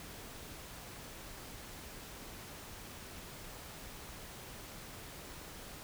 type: silence
effects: pink hiss -49 dBFS RMS until 5.83 s